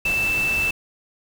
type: tone in noise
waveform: sine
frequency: 2648 Hz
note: E7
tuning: 7 cents sharp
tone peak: -19 dBFS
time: 0.05-0.71 s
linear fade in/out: 5 ms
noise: pink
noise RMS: -31 dBFS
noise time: 0.05-0.71 s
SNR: +9 dB
effects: none